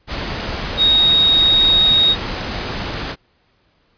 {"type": "tone in noise", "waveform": "sine", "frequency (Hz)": 3757, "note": "A#7", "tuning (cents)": 13, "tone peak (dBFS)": -10, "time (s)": [0.77, 2.16], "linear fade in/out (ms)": 50, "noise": "pink", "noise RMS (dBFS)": -24, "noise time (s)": [0.07, 3.16], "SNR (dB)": 11, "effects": ["pink hiss -60 dBFS RMS until 3.97 s", "resampled to 11025 Hz"]}